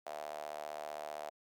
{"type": "tone with high-pass filter", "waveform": "sawtooth", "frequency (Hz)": 75.4, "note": "D2", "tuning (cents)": 46, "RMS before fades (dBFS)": -44, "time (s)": [0.06, 1.3], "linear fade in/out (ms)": 5, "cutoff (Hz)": 670, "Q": 5.9, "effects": []}